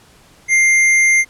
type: tone with tanh clipping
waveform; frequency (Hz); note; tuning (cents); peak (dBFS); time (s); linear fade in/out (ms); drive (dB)
sine; 2100; C7; +6; -11; 0.48-1.25; 50; 16
effects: pink hiss -48 dBFS RMS until 1.29 s + low-pass 11000 Hz 12 dB/octave